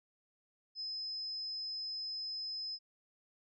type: tone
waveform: sine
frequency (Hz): 5100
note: D#8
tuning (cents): +42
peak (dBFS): -38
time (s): 0.75-2.79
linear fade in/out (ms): 50
effects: none